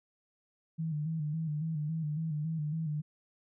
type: tone with vibrato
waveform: sine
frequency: 155.6 Hz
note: D#3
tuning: in tune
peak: -31 dBFS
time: 0.78-3.02 s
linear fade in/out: 20 ms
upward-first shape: square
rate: 3.6 Hz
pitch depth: 65 cents each way
effects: none